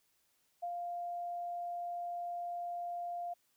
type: tone with ADSR envelope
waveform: sine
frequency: 698.5 Hz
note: F5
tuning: in tune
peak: -35 dBFS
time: 0.62-3.34 s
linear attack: 16 ms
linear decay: 64 ms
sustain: -2 dB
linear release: 11 ms
effects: white hiss -75 dBFS RMS until 3.56 s